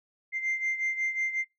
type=beating tone pair; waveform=sine; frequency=2089 / 2094.5 Hz; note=C7 / C7; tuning=-3 / +1 cents; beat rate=5.5 Hz; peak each=-27 / -32 dBFS; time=0.32-1.45 s; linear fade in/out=50 ms; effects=noise-tail reverb RT60 0.2 s tail -25 dB re dry + tanh soft clip ceiling -23 dBFS